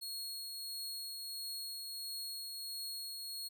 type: tone with tremolo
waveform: sawtooth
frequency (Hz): 4312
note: C#8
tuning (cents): -49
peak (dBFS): -37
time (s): 0.01-3.49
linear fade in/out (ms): 20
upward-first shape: triangle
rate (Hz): 1.5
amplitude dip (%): 30
effects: none